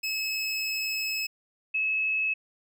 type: tone pair in turn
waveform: 25% pulse / sine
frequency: 2586 / 2586 Hz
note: E7 / E7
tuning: -34 / -34 cents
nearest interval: unison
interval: 0 cents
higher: neither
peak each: -24 / -24 dBFS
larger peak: neither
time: 0.03-1.27 / 1.74-2.34 s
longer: first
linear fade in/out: 10 ms
effects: none